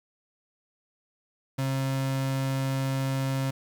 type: tone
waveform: 35% pulse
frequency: 134.3 Hz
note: C3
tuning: 46 cents sharp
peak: -24 dBFS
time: 1.58-3.51 s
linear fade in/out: 10 ms
effects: 11-bit